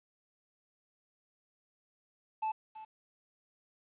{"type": "tone with echo", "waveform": "triangle", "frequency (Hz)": 873, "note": "A5", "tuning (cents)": -14, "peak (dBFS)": -29, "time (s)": [2.42, 2.52], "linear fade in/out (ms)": 10, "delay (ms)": 330, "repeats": 1, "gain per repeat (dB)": -14, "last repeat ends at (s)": 2.85, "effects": ["resampled to 8000 Hz", "11-bit"]}